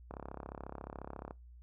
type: click train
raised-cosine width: 1 ms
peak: -29 dBFS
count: 42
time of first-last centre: 0.11-1.309 s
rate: 34.2 Hz
effects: noise-tail reverb RT60 0.2 s tail -23 dB re dry + added 60 Hz sine -52 dBFS peak until 1.62 s